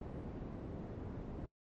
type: low-pass noise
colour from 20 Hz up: white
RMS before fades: -45 dBFS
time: 0.01-1.46 s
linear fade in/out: 5 ms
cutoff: 300 Hz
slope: 12 dB/octave
effects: noise-tail reverb RT60 0.1 s tail -20 dB re dry + MP3 48 kbps